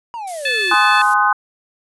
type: exponential sweep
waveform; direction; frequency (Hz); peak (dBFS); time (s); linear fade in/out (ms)
triangle; down; 970 to 330; -23; 0.14-0.74; 0
type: noise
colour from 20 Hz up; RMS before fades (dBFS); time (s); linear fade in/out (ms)
violet; -28; 0.27-1.14; 5
type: harmonic tone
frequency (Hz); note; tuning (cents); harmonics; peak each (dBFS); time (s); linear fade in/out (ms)
870; A5; -20; 2 / 3 / 4 / 5; -19 / -20 / -24 / -26; 0.45-1.02; 5
type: chord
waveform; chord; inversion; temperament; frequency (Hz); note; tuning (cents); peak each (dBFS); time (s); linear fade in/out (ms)
sine; Ab dominant seventh; none; equal with one note detuned; 830.6 / 1046.5 / 1244.5 / 1503.2; Ab5 / C6 / Eb6 / Gb6; 0 / 0 / 0 / +27; -17; 0.71-1.33; 5
effects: resampled to 24000 Hz